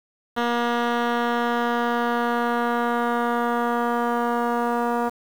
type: tone with low-pass filter sweep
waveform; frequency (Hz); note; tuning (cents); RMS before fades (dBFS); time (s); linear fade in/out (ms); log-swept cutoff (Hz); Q
10% pulse; 238; A#3; +36; -23; 0.36-5.1; 20; 2900 to 1100; 1
effects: 7-bit